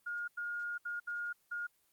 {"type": "tone bursts at uneven times", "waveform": "sine", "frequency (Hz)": 1425, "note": "F6", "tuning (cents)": 34, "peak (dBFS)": -36, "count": 5, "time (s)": [[0.06, 0.28], [0.37, 0.78], [0.85, 1], [1.07, 1.33], [1.51, 1.67]], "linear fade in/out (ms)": 10, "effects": ["white hiss -73 dBFS RMS until 1.92 s", "Opus 24 kbps"]}